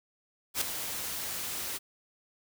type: noise with ADSR envelope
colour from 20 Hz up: white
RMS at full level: -27 dBFS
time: 0.54-1.79 s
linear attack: 73 ms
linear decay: 5 ms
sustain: -9 dB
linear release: 28 ms
effects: none